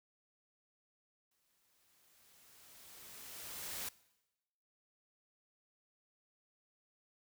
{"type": "noise with exponential growth", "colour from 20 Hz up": "white", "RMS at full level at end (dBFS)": -41, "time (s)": [1.31, 3.89], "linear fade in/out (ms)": 5, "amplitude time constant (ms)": 560, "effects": ["noise-tail reverb RT60 1.0 s tail -21 dB re dry"]}